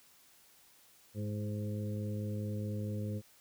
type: harmonic tone with a mistuned harmonic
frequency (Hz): 104.6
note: G#2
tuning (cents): +13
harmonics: 1 / 2 / 3 / 4 / 5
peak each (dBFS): -36 / -40 / -48 / -48 / -47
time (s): 1.14-3.22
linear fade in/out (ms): 50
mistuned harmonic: 3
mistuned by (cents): +26
effects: white hiss -63 dBFS RMS until 3.4 s